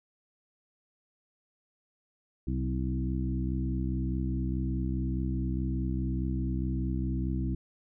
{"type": "harmonic tone with a mistuned harmonic", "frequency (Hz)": 64.8, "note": "C2", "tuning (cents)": -16, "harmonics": [1, 2, 3, 4, 5], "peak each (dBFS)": [-31, -34, -36, -37, -38], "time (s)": [2.47, 7.55], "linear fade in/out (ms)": 5, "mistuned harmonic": 3, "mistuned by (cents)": -26, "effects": []}